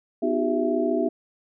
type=tone cluster; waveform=sine; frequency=250.3 / 310.9 / 364.2 / 398.6 / 664 Hz; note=B3 / D#4 / F#4 / G4 / E5; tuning=+23 / -1 / -27 / +29 / +12 cents; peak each=-27 dBFS; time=0.22-1.09 s; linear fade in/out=10 ms; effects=none